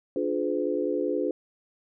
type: chord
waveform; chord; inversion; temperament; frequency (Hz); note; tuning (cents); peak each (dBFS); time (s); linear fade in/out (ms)
sine; D diminished seventh; none; just; 293.7 / 352.4 / 422.9 / 507.5; D4 / F4 / Ab4 / Cb5; 0 / +16 / +31 / +47; -30; 0.16-1.31; 2
effects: none